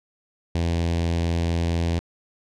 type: tone with notch filter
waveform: sawtooth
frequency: 84.3 Hz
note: E2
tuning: 39 cents sharp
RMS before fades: -23 dBFS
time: 0.55-1.99 s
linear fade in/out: 0 ms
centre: 1300 Hz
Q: 1.2
effects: low-pass 6000 Hz 12 dB/octave